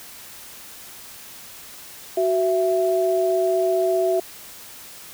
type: tone pair together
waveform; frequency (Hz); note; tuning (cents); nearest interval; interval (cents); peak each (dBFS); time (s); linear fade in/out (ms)
sine; 373.2 / 665; F#4 / E5; +15 / +15; minor seventh; 1000; -20; 2.17-4.2; 5
effects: white hiss -41 dBFS RMS until 5.13 s